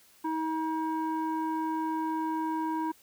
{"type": "tone with low-pass filter", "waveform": "square", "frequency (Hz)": 318.2, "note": "D#4", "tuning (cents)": 39, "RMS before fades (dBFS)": -31, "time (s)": [0.24, 2.92], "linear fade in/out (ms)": 10, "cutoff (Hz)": 1100, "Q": 3.8, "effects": ["white hiss -60 dBFS RMS until 3.02 s"]}